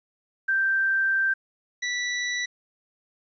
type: tone pair in turn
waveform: sine / sawtooth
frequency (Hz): 1568 / 1962.1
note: G6 / B6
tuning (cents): 0 / -12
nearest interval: major third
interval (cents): 388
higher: second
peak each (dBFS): -20 / -22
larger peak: first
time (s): 0.48-1.34 / 1.82-2.46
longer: first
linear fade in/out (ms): 10
effects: resampled to 16000 Hz + 10-bit